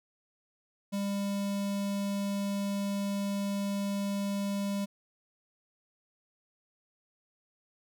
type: tone with notch filter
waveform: square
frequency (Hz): 200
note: G3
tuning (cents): +35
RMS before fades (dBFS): -32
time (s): 0.92-4.86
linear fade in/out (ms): 20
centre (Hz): 1600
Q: 1.4
effects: none